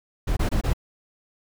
brown noise bursts, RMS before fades -22 dBFS, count 4, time 0.27-0.735 s, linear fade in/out 10 ms, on 99 ms, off 23 ms, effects none

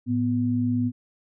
sine tone pair together, 110 / 246.9 Hz, A2 / B3, 0 / 0 cents, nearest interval octave + major second, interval 1400 cents, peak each -26 / -22 dBFS, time 0.06-0.92 s, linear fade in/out 50 ms, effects none

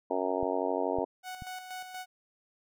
harmonic tone, 92.5 Hz, F#2, in tune, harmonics 3 / 4 / 5 / 6 / 7 / 8 / 9 / 10, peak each -36 / -36 / -34 / -37 / -34 / -39 / -39 / -38 dBFS, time 0.1-1.05 s, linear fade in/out 10 ms
clicks, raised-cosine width 5 ms, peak -30 dBFS, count 3, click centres 0.43 / 0.986 / 1.422 s
sawtooth tone with tremolo, 740 Hz, F#5, in tune, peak -34 dBFS, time 1.23-2.06 s, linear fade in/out 50 ms, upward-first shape square, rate 4.2 Hz, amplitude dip 50%
effects none

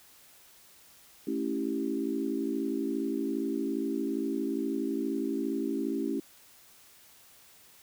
sine chord, A dominant seventh, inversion none, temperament equal, 220 / 277.2 / 329.6 / 392 Hz, A3 / C#4 / E4 / G4, 0 / 0 / 0 / 0 cents, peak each -36 / -32 / -34 / -36 dBFS, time 1.27-6.2 s, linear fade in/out 5 ms, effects white hiss -57 dBFS RMS until 7.82 s

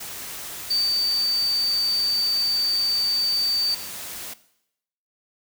sine tone in noise, 4601 Hz, D8, 36 cents flat, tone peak -19 dBFS, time 0.7-3.75 s, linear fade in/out 10 ms, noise white, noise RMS -35 dBFS, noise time 0-4.34 s, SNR +13 dB, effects noise-tail reverb RT60 0.8 s tail -17 dB re dry

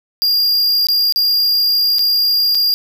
square tone with dropouts, 4811 Hz, D8, 41 cents sharp, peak -12 dBFS, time 0.22-2.74 s, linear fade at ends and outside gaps 0 ms, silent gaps 0.869-0.886 / 1.124-1.16 / 1.985-1.992 / 2.548-2.552 s, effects none

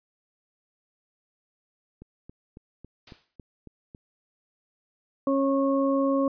click train, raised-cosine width 3 ms, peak -31 dBFS, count 8, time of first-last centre 2.02-3.948 s, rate 3.63 Hz
white noise with exponential decay, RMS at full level -43 dBFS, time 3.07-3.36 s, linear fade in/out 5 ms, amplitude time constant 61 ms
harmonic tone, 273.6 Hz, C#4, 23 cents flat, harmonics 1 / 2 / 4, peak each -23 / -25 / -31 dBFS, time 5.27-6.28 s, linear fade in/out 2 ms
effects resampled to 11025 Hz

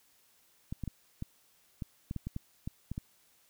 clicks, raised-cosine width 5 ms, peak -24 dBFS, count 12, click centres 0.725 / 0.837 / 0.877 / 1.224 / 1.822 / 2.111 / 2.163 / 2.27 / 2.364 / 2.675 / 2.916 / 2.979 s, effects white hiss -67 dBFS RMS until 3.49 s

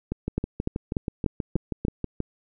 two click trains, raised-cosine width 3 ms, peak -14 / -11 dBFS, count 14 / 6, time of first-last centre 0.12-2.203 / 0.38-1.851 s, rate 6.24 / 3.4 Hz, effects none

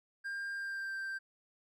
triangle tone with pitch glide, 1600 to 1571.6 Hz, G6 to G6, +35 to +4 cents, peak -35 dBFS, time 0.24-1.19 s, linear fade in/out 20 ms, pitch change -31 cents, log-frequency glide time 0.53-0.96 s, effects none

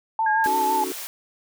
sine tone with vibrato, 876 Hz, A5, 8 cents flat, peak -19 dBFS, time 0.19-0.84 s, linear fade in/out 2 ms, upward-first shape sine, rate 5.9 Hz, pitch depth 39 cents each way
sine tone, 1628 Hz, G#6, 35 cents flat, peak -22 dBFS, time 0.26-0.47 s, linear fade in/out 5 ms
white high-pass noise, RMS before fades -34 dBFS, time 0.44-1.07 s, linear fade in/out 0 ms, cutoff 570 Hz, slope 12 dB/octave
triangle chord, D# half-diminished seventh, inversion third, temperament equal, 277.2 / 311.1 / 370 / 440 Hz, C#4 / D#4 / F#4 / A4, 0 / 0 / 0 / 0 cents, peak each -32 / -34 / -28 / -34 dBFS, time 0.46-0.92 s, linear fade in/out 0 ms
effects none

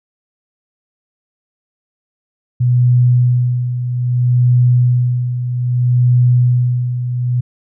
sine tone with tremolo, 123.47 Hz, B2, in tune, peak -7 dBFS, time 2.6-7.41 s, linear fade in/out 10 ms, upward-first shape sine, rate 0.62 Hz, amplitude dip 65%, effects none

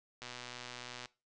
click train, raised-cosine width 0.2 ms, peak -27 dBFS, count 104, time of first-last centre 0.22-1.057 s, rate 123 Hz, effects noise-tail reverb RT60 0.3 s tail -21 dB re dry + resampled to 22050 Hz

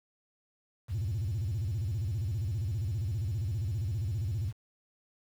sine tone with vibrato, 100.1 Hz, G2, 37 cents sharp, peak -28 dBFS, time 0.88-4.53 s, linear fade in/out 50 ms, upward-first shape square, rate 15 Hz, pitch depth 260 cents each way, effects tanh soft clip ceiling -26 dBFS + 9-bit

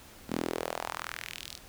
sawtooth tone with high-pass filter sweep, 41.27 Hz, E1, 3 cents sharp, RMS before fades -37 dBFS, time 0.28-1.6 s, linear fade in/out 50 ms, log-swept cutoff 210 to 4800 Hz, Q 2.1, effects pink hiss -52 dBFS RMS until 1.68 s

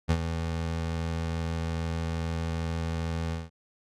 25% pulse tone with ADSR envelope, 82.41 Hz, E2, in tune, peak -16 dBFS, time 0.08-3.5 s, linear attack 27 ms, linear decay 61 ms, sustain -9 dB, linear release 180 ms, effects low-pass 7000 Hz 12 dB/octave + Opus 48 kbps

